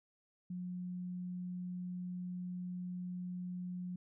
sine tone, 180 Hz, F#3, 47 cents flat, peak -39 dBFS, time 0.5-3.96 s, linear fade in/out 5 ms, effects none

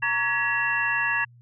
sine tone cluster, 923 / 1132 / 1677 / 1930 / 2716 Hz, A#5 / C#6 / G#6 / B6 / F7, -17 / +36 / +16 / -40 / -49 cents, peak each -32 / -33 / -24 / -29 / -29 dBFS, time 0.02-1.25 s, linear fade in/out 10 ms, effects added 120 Hz sine -49 dBFS peak until 1.41 s

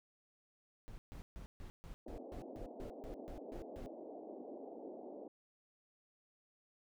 brown noise bursts, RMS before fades -49 dBFS, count 13, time 0.88-3.86 s, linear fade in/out 0 ms, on 100 ms, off 140 ms
pink band-pass noise, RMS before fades -50 dBFS, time 2.06-5.28 s, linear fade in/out 5 ms, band 240 to 730 Hz, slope 48 dB/octave
effects none

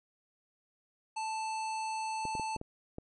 harmonic tone, 880 Hz, A5, in tune, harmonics 1 / 3 / 5 / 7 / 9 / 10, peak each -34 / -44 / -48 / -51 / -53 / -54 dBFS, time 1.16-2.57 s, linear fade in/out 10 ms
clicks, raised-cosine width 2 ms, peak -27 dBFS, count 6, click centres 2.253 / 2.352 / 2.397 / 2.563 / 2.614 / 2.984 s
effects none

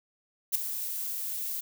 violet noise with ADSR envelope, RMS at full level -22 dBFS, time 0.52-1.61 s, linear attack 30 ms, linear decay 8 ms, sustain -12 dB, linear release 12 ms, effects none

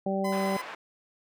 harmonic tone, 193.9 Hz, G3, 19 cents flat, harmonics 1 / 2 / 3 / 4, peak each -29 / -33 / -31 / -34 dBFS, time 0.06-0.57 s, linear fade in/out 5 ms
30% pulse tone, 1014 Hz, B5, 45 cents sharp, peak -31 dBFS, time 0.24-0.62 s, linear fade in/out 10 ms
pink band-pass noise, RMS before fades -41 dBFS, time 0.32-0.75 s, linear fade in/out 5 ms, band 680 to 2200 Hz, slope 12 dB/octave
effects none

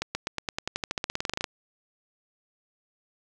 accelerating click train, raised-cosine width 0.2 ms, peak -11 dBFS, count 21, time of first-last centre 0.02-1.442 s, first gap 130 ms, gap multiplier 0.93, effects none

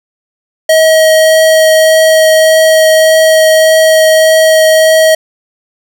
square tone with vibrato, 635 Hz, D#5, 35 cents sharp, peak -4 dBFS, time 0.69-5.15 s, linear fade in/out 5 ms, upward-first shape triangle, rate 1.7 Hz, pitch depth 8 cents each way, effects none

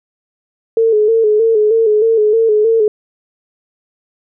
sine tone with vibrato, 438.2 Hz, A4, 7 cents flat, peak -8 dBFS, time 0.77-2.88 s, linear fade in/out 2 ms, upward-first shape square, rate 3.2 Hz, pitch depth 56 cents each way, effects none

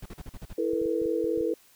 brown noise bursts, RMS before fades -39 dBFS, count 7, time 0.02-0.533 s, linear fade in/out 5 ms, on 39 ms, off 40 ms
sine chord, E suspended fourth, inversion none, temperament equal with one note detuned, 329.6 / 440 / 484.8 Hz, E4 / A4 / B4, 0 / 0 / -32 cents, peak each -29 dBFS, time 0.58-1.54 s, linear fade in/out 5 ms
clicks, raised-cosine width 5 ms, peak -34 dBFS, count 8, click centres 0.734 / 0.817 / 0.858 / 1.018 / 1.058 / 1.243 / 1.376 / 1.409 s
effects white hiss -59 dBFS RMS until 1.75 s

